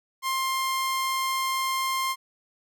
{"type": "tone", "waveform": "sawtooth", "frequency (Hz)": 1057, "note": "C6", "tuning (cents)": 17, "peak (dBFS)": -21, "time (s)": [0.22, 2.16], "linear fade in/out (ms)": 50, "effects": []}